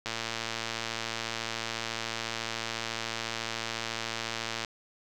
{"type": "click train", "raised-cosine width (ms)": 0.2, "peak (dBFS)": -15, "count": 524, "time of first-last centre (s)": [0.06, 4.648], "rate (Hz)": 114, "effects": ["9-bit"]}